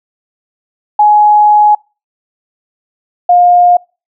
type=tone pair in turn; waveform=sine; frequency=839 / 709.2 Hz; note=G#5 / F5; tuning=+17 / +26 cents; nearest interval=minor third; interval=291 cents; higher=first; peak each=-3 dBFS; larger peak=neither; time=0.99-1.75 / 3.29-3.77 s; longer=first; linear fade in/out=5 ms; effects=noise-tail reverb RT60 0.3 s tail -26 dB re dry